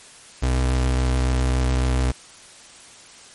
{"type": "tone with vibrato", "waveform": "35% pulse", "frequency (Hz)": 63.7, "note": "C2", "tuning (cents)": -46, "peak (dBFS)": -16, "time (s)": [0.42, 2.12], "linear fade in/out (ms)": 10, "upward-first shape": "sine", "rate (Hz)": 7.1, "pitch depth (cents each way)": 16, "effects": ["white hiss -45 dBFS RMS until 3.34 s", "MP3 48 kbps"]}